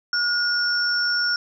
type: tone pair together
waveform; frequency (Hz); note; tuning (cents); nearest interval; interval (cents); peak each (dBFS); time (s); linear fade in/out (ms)
sine; 1437 / 5443; F6 / F8; +49 / -45; octave + major seventh; 2306; -22; 0.13-1.36; 2
effects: none